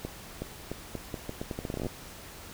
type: accelerating click train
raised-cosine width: 2 ms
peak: -20 dBFS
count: 19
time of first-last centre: 0.05-1.867 s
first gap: 370 ms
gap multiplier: 0.8
effects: pink hiss -46 dBFS RMS until 2.53 s